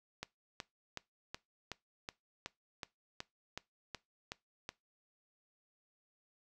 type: click train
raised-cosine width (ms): 0.2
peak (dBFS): -23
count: 13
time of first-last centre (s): 0.23-4.691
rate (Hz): 2.69
effects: noise-tail reverb RT60 0.2 s tail -21 dB re dry